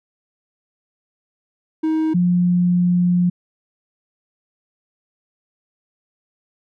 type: tone pair in turn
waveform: triangle / sine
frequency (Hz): 316 / 177.35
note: D#4 / F3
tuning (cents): +27 / +27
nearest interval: minor seventh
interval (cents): 1000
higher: first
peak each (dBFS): -14 / -13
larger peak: second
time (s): 1.83-2.14 / 2.14-3.3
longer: second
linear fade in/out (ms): 10
effects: none